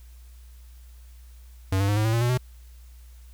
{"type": "tone with pitch steps", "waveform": "square", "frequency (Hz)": [95.3, 99.17, 103.21, 107.4, 111.77, 116.32, 121.05, 125.97], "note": ["G2", "G2", "G#2", "A2", "A2", "A#2", "B2", "B2"], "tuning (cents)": [-48, 21, -10, -41, 28, -3, -34, 35], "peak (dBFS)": -21, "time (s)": [1.72, 2.376], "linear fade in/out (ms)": 5, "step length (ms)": 82, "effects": ["added 60 Hz sine -44 dBFS peak until 3.33 s", "white hiss -60 dBFS RMS until 3.33 s"]}